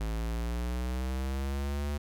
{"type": "linear sweep", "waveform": "square", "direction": "up", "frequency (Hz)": [53.6, 73.42], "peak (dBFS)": -31, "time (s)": [0, 1.98], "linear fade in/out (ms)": 10, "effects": []}